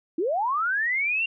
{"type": "linear sweep", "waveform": "sine", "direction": "up", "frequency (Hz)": [300, 2794], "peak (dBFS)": -22, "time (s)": [0.18, 1.26], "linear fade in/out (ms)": 5, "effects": []}